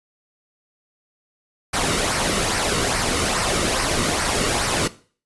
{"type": "noise with flanger", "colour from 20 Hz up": "pink", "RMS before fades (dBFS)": -21, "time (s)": [1.73, 4.88], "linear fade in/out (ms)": 10, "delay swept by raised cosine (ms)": [0.28, 1.24], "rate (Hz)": 2.4, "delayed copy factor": -0.5, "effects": ["noise-tail reverb RT60 0.4 s tail -17 dB re dry", "resampled to 24000 Hz"]}